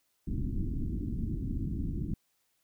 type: low-pass noise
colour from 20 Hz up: pink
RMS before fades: -33 dBFS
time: 0.27-2.14 s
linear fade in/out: 5 ms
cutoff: 320 Hz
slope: 48 dB/octave
effects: white hiss -75 dBFS RMS until 2.63 s